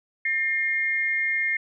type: tone pair together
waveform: sine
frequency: 1808.8 / 2126 Hz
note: A6 / C7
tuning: +47 / +27 cents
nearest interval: minor third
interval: 280 cents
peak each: -27 / -23 dBFS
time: 0.25-1.57 s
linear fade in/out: 5 ms
effects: none